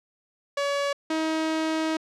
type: tone pair in turn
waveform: sawtooth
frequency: 566 / 317.7 Hz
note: C#5 / D#4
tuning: +36 / +36 cents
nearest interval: minor seventh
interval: 1000 cents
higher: first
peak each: -20 dBFS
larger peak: neither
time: 0.57-0.93 / 1.1-1.97 s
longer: second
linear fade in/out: 5 ms
effects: low-pass 6000 Hz 12 dB/octave